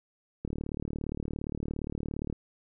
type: click train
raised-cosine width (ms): 3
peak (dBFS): -21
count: 71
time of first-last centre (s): 0.45-2.327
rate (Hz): 37.3
effects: none